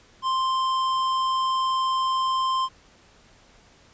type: tone with hard clipping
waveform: sine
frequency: 1046.5 Hz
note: C6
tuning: in tune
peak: -23 dBFS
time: 0.22-2.69 s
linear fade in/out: 50 ms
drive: 10 dB
effects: pink hiss -55 dBFS RMS until 3.93 s + resampled to 16000 Hz